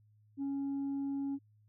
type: tone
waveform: sine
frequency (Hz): 277.2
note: C#4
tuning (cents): 0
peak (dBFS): -31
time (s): 0.37-1.39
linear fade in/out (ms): 50
effects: tanh soft clip ceiling -32 dBFS + added 106 Hz sine -63 dBFS peak until 1.68 s